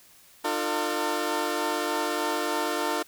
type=tone cluster; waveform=15% pulse; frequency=302.5 / 351.4 / 452.1 Hz; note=D#4 / F4 / A4; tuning=-49 / +11 / +47 cents; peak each=-24 dBFS; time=0.44-3.03 s; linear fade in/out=10 ms; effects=white hiss -55 dBFS RMS until 3.07 s